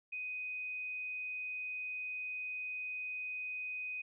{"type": "tone", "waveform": "sine", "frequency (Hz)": 2500, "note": "D#7", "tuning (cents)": 8, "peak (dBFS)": -38, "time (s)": [0.12, 4.02], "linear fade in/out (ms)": 10, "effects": []}